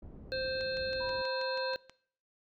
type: low-pass noise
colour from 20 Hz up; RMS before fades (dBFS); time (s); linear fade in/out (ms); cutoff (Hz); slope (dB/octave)
pink; -49; 0.02-1.22; 5; 380; 12
type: harmonic tone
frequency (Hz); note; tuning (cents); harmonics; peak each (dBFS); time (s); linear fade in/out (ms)
523.3; C5; 0; 1 / 3 / 5 / 7 / 8; -34 / -39 / -46 / -49 / -39; 0.32-1.76; 0
type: click train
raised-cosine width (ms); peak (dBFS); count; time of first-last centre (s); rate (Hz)
0.2; -31; 9; 0.61-1.896; 6.22
type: tone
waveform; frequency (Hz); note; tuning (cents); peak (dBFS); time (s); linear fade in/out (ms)
sine; 977; B5; -19; -40; 1-1.75; 10
effects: noise-tail reverb RT60 0.6 s tail -22 dB re dry